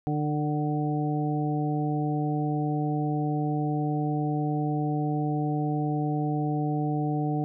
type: harmonic tone with a mistuned harmonic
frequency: 149.7 Hz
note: D3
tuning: 33 cents sharp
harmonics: 1 / 2 / 3 / 4 / 5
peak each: -27 / -29 / -36 / -42 / -33 dBFS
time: 0.07-7.44 s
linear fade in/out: 0 ms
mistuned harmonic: 4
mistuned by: -19 cents
effects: none